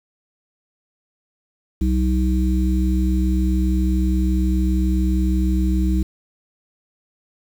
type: harmonic tone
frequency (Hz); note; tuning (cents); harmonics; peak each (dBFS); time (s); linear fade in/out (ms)
63.4; B1; +46; 1 / 3 / 5; -17 / -22 / -24; 1.81-6.03; 5
effects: 7-bit